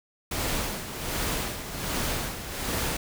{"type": "noise with tremolo", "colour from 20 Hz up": "pink", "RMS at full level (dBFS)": -28, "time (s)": [0.31, 2.97], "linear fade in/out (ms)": 5, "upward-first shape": "sine", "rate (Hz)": 1.3, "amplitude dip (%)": 65, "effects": []}